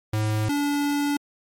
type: tone pair in turn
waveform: square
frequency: 107.7 / 288.1 Hz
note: A2 / D4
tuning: -37 / -33 cents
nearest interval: octave + perfect fourth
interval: 1704 cents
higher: second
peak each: -22 dBFS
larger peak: neither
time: 0.13-0.49 / 0.49-1.17 s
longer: second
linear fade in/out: 5 ms
effects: MP3 64 kbps